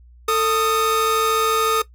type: tone pair together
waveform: 45% pulse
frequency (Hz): 446 / 1244.5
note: A4 / D#6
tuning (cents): +23 / 0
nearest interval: octave + tritone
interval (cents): 1777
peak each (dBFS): -19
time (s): 0.28-1.82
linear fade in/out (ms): 5
effects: noise-tail reverb RT60 0.1 s tail -17 dB re dry + added 60 Hz sine -44 dBFS peak until 1.94 s